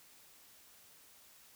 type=silence; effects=white hiss -61 dBFS RMS until 1.55 s